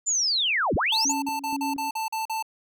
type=linear two-way sweep; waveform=sine; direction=down then up; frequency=7270 to 32.7 to 7270 Hz; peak=-21 dBFS; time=0.06-1.13 s; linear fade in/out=20 ms; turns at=0.75 s
type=tone bursts; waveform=square; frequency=885 Hz; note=A5; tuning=10 cents sharp; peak=-27 dBFS; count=9; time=0.92-2.426 s; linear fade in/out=5 ms; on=130 ms; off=42 ms
type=tone with tremolo; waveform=sine; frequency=277.2 Hz; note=C#4; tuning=in tune; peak=-28 dBFS; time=1.05-1.9 s; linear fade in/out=5 ms; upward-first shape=square; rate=2.1 Hz; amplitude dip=65%
effects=none